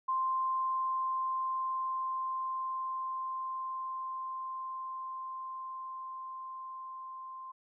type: tone with level ramp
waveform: sine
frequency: 1046.5 Hz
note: C6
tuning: in tune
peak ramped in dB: -28 to -42 dBFS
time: 0.08-7.52 s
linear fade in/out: 10 ms
effects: none